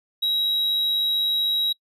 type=tone; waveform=triangle; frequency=3849 Hz; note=B7; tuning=45 cents flat; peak=-18 dBFS; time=0.22-1.73 s; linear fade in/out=10 ms; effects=noise-tail reverb RT60 0.1 s tail -25 dB re dry + resampled to 32000 Hz